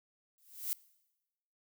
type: noise with exponential growth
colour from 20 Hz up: violet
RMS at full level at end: -32 dBFS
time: 0.38-0.73 s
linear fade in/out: 0 ms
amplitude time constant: 75 ms
effects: noise-tail reverb RT60 1.0 s tail -22 dB re dry